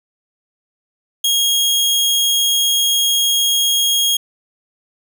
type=tone; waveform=sawtooth; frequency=3271 Hz; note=G#7; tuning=27 cents flat; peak=-10 dBFS; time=1.24-4.17 s; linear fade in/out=5 ms; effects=none